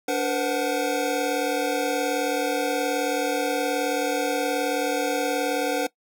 square tone cluster, 290 / 474.2 / 513 / 741 Hz, D4 / A#4 / C5 / F#5, -22 / +30 / -34 / +2 cents, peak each -29 dBFS, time 0.08-5.87 s, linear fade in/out 5 ms, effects noise-tail reverb RT60 0.1 s tail -20 dB re dry

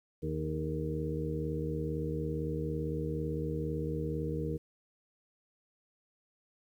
harmonic tone with a mistuned harmonic, 77.78 Hz, D#2, in tune, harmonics 1 / 2 / 3 / 4 / 5 / 6, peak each -39 / -36 / -45 / -39 / -43 / -38 dBFS, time 0.22-4.58 s, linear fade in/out 20 ms, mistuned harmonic 5, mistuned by +60 cents, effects 11-bit

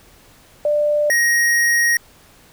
sine / square tone pair in turn, 593 / 1879.4 Hz, D5 / A#6, +17 / +14 cents, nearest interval octave + minor sixth, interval 1997 cents, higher second, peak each -14 dBFS, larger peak neither, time 0.65-1.1 / 1.1-1.97 s, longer second, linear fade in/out 2 ms, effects pink hiss -49 dBFS RMS until 2.52 s

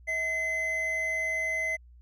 triangle tone pair together, 643 / 2047 Hz, E5 / C7, -43 / -38 cents, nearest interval octave + minor sixth, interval 2005 cents, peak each -35 / -26 dBFS, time 0.07-1.77 s, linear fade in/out 20 ms, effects added 60 Hz sine -50 dBFS peak until 2.01 s + resampled to 32000 Hz

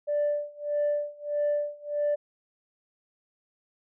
sine tone with tremolo, 587.3 Hz, D5, in tune, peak -21 dBFS, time 0.07-2.16 s, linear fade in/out 20 ms, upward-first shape sine, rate 1.6 Hz, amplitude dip 95%, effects tanh soft clip ceiling -20 dBFS

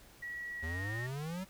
sine tone with pitch glide, 1926 to 1844.3 Hz, B6 to A#6, -44 to -19 cents, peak -39 dBFS, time 0.22-1.07 s, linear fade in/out 10 ms, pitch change -75 cents, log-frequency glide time 0.56-0.89 s
square exponential sweep, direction up, 77.4 to 195.1 Hz, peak -38 dBFS, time 0.62-1.45 s, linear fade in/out 20 ms
effects added 50 Hz sine -64 dBFS peak until 1.49 s + pink hiss -59 dBFS RMS until 1.49 s

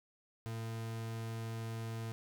40% pulse tone, 113.1 Hz, A2, 48 cents sharp, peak -38 dBFS, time 0.46-2.12 s, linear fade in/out 0 ms, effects none

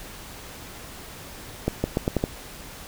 accelerating click train, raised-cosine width 2 ms, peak -8 dBFS, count 6, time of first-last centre 1.68-2.239 s, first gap 160 ms, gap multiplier 0.82, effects pink hiss -41 dBFS RMS until 2.87 s

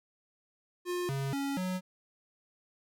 square tone with pitch steps, 355.8 / 136.9 / 278 / 184.4 Hz, F4 / C#3 / C#4 / F#3, +32 / -21 / +5 / -6 cents, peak -32 dBFS, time 0.85-1.81 s, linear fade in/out 50 ms, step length 240 ms, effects none

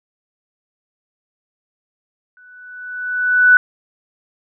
sine tone with exponential growth, 1488 Hz, F#6, 9 cents sharp, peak -4 dBFS, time 2.37-3.57 s, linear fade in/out 1 ms, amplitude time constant 260 ms, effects none

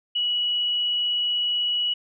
sine tone, 2929 Hz, F#7, 18 cents flat, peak -21 dBFS, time 0.15-1.94 s, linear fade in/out 10 ms, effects none

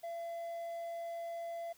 triangle tone, 677 Hz, E5, 46 cents sharp, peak -37 dBFS, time 0.03-1.73 s, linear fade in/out 10 ms, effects white hiss -65 dBFS RMS until 1.77 s

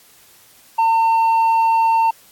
sine tone with tanh clipping, 905 Hz, A5, 48 cents sharp, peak -13 dBFS, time 0.78-2.11 s, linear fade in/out 10 ms, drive 4 dB, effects white hiss -49 dBFS RMS until 2.31 s + AAC 64 kbps

